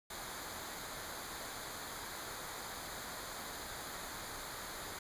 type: noise with comb filter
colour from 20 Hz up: pink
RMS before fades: -45 dBFS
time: 0.1-4.99 s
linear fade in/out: 5 ms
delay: 0.36 ms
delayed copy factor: -0.65
effects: resampled to 32000 Hz